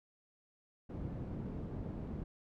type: low-pass noise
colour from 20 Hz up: white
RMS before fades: -42 dBFS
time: 0.89-2.24 s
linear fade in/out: 10 ms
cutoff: 230 Hz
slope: 12 dB/octave
effects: none